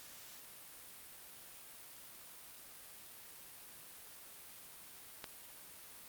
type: click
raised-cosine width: 0.2 ms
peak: -25 dBFS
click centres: 5.242 s
effects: white hiss -54 dBFS RMS until 6.08 s + Opus 48 kbps